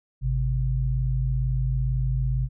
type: tone pair together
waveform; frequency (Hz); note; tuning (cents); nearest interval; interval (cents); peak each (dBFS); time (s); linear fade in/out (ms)
sine; 52.16 / 130; G#1 / C3; +8 / -11; octave + major third; 1581; -24; 0.21-2.49; 50
effects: none